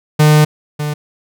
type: tone pair in turn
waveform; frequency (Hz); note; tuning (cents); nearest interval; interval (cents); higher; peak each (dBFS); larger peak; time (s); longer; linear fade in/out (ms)
45% pulse; 151.7 / 149.09; D#3 / D3; -44 / +26; unison; 30; first; -6 / -17; first; 0.19-0.45 / 0.79-0.94; first; 10
effects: none